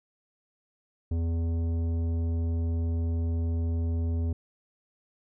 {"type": "tone with tanh clipping", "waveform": "sine", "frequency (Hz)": 83.2, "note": "E2", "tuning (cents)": 17, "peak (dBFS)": -27, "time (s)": [1.11, 4.33], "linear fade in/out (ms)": 5, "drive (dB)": 12, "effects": []}